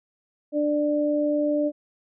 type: tone pair together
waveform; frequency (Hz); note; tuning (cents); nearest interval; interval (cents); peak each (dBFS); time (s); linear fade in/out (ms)
sine; 296 / 592; D4 / D5; +14 / +14; octave; 1200; -23; 0.52-1.72; 50
effects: none